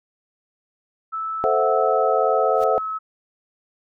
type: tone with pitch glide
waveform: sine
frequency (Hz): 1312 to 1291.7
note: E6 to E6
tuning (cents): -9 to -36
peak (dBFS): -24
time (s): 1.12-2.99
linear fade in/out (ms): 20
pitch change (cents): -27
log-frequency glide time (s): 1.47-2.22
type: chord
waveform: sine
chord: F# half-diminished seventh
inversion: first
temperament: equal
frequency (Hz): 440 / 523.3 / 659.3 / 740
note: A4 / C5 / E5 / F#5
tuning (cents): 0 / 0 / 0 / 0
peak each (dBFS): -22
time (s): 1.44-2.78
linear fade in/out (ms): 0
type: noise with exponential growth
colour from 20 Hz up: pink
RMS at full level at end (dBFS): -36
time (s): 2.52-2.64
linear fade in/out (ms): 2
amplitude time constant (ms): 24
effects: none